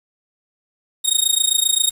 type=tone with amplitude modulation; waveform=15% pulse; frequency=3729 Hz; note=A#7; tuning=in tune; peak=-4 dBFS; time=1.04-1.91 s; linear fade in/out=20 ms; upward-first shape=sine; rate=27.6 Hz; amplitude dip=90%; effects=resampled to 32000 Hz + 7-bit